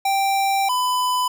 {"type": "tone pair in turn", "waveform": "square", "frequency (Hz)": [784, 1000.8], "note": ["G5", "B5"], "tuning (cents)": [0, 23], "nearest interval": "major third", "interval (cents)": 423, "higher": "second", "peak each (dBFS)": [-18, -19], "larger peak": "first", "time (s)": [[0.05, 0.69], [0.69, 1.28]], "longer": "first", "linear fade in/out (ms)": 5, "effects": []}